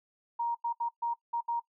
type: tone bursts at uneven times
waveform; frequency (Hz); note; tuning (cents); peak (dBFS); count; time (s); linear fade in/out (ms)
sine; 939; A#5; +12; -28; 6; 0.39-0.55 / 0.64-0.73 / 0.8-0.89 / 1.02-1.14 / 1.33-1.41 / 1.48-1.6; 10
effects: noise-tail reverb RT60 0.1 s tail -21 dB re dry